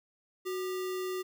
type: tone with sample-and-hold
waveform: sine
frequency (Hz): 370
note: F#4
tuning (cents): 0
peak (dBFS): -32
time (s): 0.45-1.23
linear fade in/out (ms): 20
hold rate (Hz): 1575
effects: none